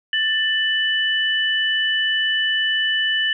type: tone pair together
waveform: sine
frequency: 1771 / 2978 Hz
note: A6 / F#7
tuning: +11 / +11 cents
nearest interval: major sixth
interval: 900 cents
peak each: -20 dBFS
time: 0.13-3.33 s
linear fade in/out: 2 ms
effects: none